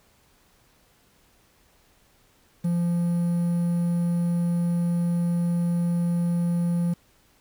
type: tone with quantisation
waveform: triangle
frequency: 172.5 Hz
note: F3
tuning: 21 cents flat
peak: -19 dBFS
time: 2.64-6.94 s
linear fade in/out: 10 ms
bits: 8
effects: pink hiss -61 dBFS RMS until 7.4 s